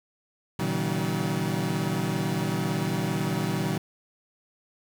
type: tone cluster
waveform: 30% pulse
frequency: 117.7 / 141.8 / 159.7 / 190.2 Hz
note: A#2 / C#3 / D#3 / F#3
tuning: +17 / +40 / +45 / +48 cents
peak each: -30 / -30 / -27 / -27 dBFS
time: 0.59-3.78 s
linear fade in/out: 5 ms
effects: 8-bit